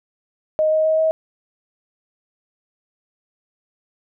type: tone with pitch steps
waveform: sine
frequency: 622.3 / 627.4 / 632.4 / 637.6 Hz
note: D#5 / D#5 / D#5 / D#5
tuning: 0 / +14 / +28 / +42 cents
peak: -14 dBFS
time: 0.59-1.11 s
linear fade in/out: 0 ms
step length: 130 ms
effects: none